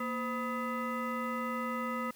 sine tone with frequency modulation, 514 Hz, C5, 31 cents flat, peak -32 dBFS, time 0-2.11 s, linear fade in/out 5 ms, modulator 748 Hz, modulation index 1.7, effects white hiss -58 dBFS RMS until 2.15 s

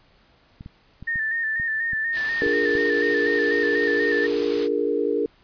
clicks, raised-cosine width 5 ms, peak -25 dBFS, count 8, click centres 0.609 / 0.661 / 1.026 / 1.158 / 1.599 / 1.933 / 2.464 / 2.753 s
sine tone with vibrato, 1800 Hz, A6, 39 cents sharp, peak -22 dBFS, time 1.07-4.27 s, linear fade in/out 10 ms, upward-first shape square, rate 4.1 Hz, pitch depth 36 cents each way
white noise, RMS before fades -32 dBFS, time 2.12-4.69 s, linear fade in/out 50 ms
sine chord, Bb dominant seventh, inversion first, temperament equal with one note detuned, 294.9 / 349.2 / 415.3 / 466.2 Hz, D4 / F4 / Ab4 / Bb4, +7 / 0 / 0 / 0 cents, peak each -27 / -30 / -24 / -24 dBFS, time 2.42-5.26 s, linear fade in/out 0 ms
effects pink hiss -58 dBFS RMS until 5.43 s + resampled to 11025 Hz

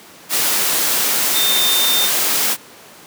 sine tone in noise, 3622 Hz, A7, 49 cents sharp, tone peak -16 dBFS, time 1.33-2.1 s, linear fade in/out 50 ms, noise white, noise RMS -17 dBFS, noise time 0.29-2.57 s, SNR -2 dB, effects pink hiss -41 dBFS RMS until 3.06 s + high-pass 200 Hz 12 dB/octave

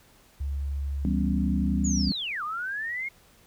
sine tone with pitch glide, 70 to 71.35 Hz, C#2 to D2, +18 to -49 cents, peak -27 dBFS, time 0.4-2.1 s, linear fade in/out 10 ms, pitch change +33 cents, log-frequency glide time 1.07-1.19 s
sine chord, C# half-diminished seventh, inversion first, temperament equal, 164.81 / 196 / 246.9 / 277.2 Hz, E3 / G3 / B3 / C#4, 0 / 0 / 0 / 0 cents, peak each -32 / -26 / -31 / -32 dBFS, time 1.05-2.12 s, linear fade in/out 0 ms
sine linear two-way sweep, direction down then up, 7040 to 1165 to 2178 Hz, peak -29 dBFS, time 1.84-3.09 s, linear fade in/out 10 ms, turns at 2.43 s
effects pink hiss -58 dBFS RMS until 3.46 s

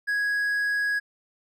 triangle tone, 1661.2 Hz, G#6, in tune, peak -21 dBFS, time 0.07-1 s, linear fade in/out 20 ms, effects none

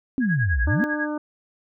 sine exponential two-way sweep, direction down then up, 277.2 to 55 to 277.2 Hz, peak -19 dBFS, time 0.18-0.84 s, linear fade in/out 0 ms, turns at 0.63 s
sine tone with tremolo, 1651 Hz, G#6, 11 cents flat, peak -22 dBFS, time 0.2-1.09 s, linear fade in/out 50 ms, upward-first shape sine, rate 10 Hz, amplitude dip 90%
harmonic tone, 300 Hz, D4, 37 cents sharp, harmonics 1 / 2 / 3 / 4 / 5, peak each -26 / -32 / -36 / -38 / -40 dBFS, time 0.67-1.18 s, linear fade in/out 5 ms
clicks, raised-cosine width 1 ms, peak -28 / -33 dBFS, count 2, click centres 0.801 / 0.936 s
effects none

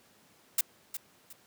blue noise with echo, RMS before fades -25 dBFS, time 0.58-0.61 s, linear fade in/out 5 ms, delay 360 ms, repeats 2, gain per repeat -11 dB, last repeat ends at 1.33 s, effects pink hiss -62 dBFS RMS until 1.46 s + high-pass 150 Hz 12 dB/octave

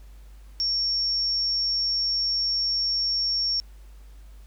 sine tone, 5490 Hz, F8, 31 cents flat, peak -22 dBFS, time 0.6-3.6 s, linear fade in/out 0 ms, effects added 50 Hz sine -43 dBFS peak until 4.46 s + pink hiss -60 dBFS RMS until 4.46 s

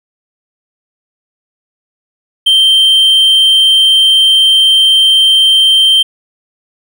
triangle tone, 3136 Hz, G7, in tune, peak -3 dBFS, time 2.46-6.03 s, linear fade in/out 10 ms, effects none

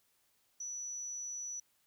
sine tone, 5920 Hz, F#8, in tune, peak -39 dBFS, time 0.6-1.6 s, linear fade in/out 5 ms, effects white hiss -74 dBFS RMS until 1.86 s

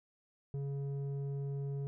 square tone with low-pass filter, 139.6 Hz, C#3, 13 cents sharp, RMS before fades -38 dBFS, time 0.54-1.87 s, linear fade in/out 0 ms, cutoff 340 Hz, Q 1.4, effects none

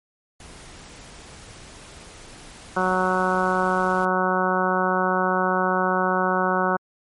pink noise, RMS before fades -43 dBFS, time 0.4-4.05 s, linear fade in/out 2 ms
harmonic tone, 185 Hz, F#3, in tune, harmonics 1 / 2 / 3 / 4 / 5 / 6 / 7 / 8, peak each -27 / -27 / -27 / -27 / -27 / -27 / -27 / -27 dBFS, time 2.76-6.77 s, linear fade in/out 10 ms
effects MP3 48 kbps

